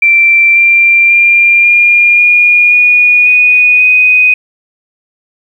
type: tone with pitch steps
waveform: sine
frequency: 2349 / 2369 / 2390 / 2411 / 2432 / 2453 / 2474 / 2496 Hz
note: D7 / D7 / D7 / D7 / D#7 / D#7 / D#7 / D#7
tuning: 0 / +14 / +30 / +45 / -40 / -25 / -10 / +5 cents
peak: -3 dBFS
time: 0.02-4.34 s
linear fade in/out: 5 ms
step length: 540 ms
effects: 7-bit